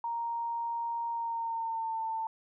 sine tone with pitch glide, 932.3 to 894.3 Hz, A#5 to A5, 0 to +28 cents, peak -31 dBFS, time 0.04-2.27 s, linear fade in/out 2 ms, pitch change -72 cents, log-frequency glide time 1.1-2.02 s, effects none

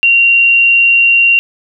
sine tone, 2759 Hz, F7, 22 cents flat, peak -5 dBFS, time 0.03-1.39 s, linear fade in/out 0 ms, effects none

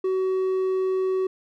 sine tone with hard clipping, 376.5 Hz, F#4, 30 cents sharp, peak -22 dBFS, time 0.04-1.27 s, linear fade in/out 5 ms, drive 3 dB, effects none

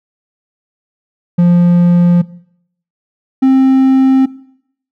triangle tone pair in turn, 174.61 / 264.4 Hz, F3 / C4, 0 / +18 cents, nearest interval perfect fifth, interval 718 cents, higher second, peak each -3 dBFS, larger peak neither, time 1.38-2.22 / 3.42-4.26 s, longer neither, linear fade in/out 10 ms, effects noise-tail reverb RT60 0.7 s tail -20 dB re dry

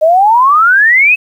sine exponential sweep, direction up, 608 to 2624 Hz, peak -4 dBFS, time 0.01-1.16 s, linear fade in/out 20 ms, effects 7-bit

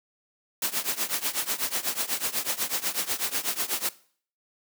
white noise with tremolo, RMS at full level -25 dBFS, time 0.62-3.89 s, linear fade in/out 2 ms, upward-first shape triangle, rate 8.1 Hz, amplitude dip 95%, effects noise-tail reverb RT60 0.5 s tail -19 dB re dry + high-pass 200 Hz 12 dB/octave

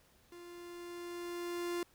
45% pulse tone with level ramp, 348.4 Hz, F4, 4 cents flat, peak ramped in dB -50 to -34 dBFS, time 0.32-1.83 s, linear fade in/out 2 ms, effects pink hiss -67 dBFS RMS until 1.94 s

